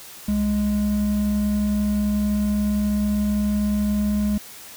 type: tone pair together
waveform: triangle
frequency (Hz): 65.42 / 207.7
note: C2 / G#3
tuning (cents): 0 / 0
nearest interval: octave + minor sixth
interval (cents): 2000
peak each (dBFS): -26 / -17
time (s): 0.28-4.38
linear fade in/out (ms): 5
effects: white hiss -41 dBFS RMS until 4.76 s